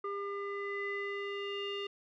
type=tone with low-pass filter sweep; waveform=square; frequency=401.4 Hz; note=G4; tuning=41 cents sharp; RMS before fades=-38 dBFS; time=0.04-1.87 s; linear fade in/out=5 ms; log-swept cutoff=1400 to 3100 Hz; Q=5.6; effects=none